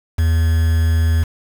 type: tone with quantisation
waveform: triangle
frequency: 81.4 Hz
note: E2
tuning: 21 cents flat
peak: -10 dBFS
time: 0.18-1.24 s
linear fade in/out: 10 ms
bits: 5
effects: none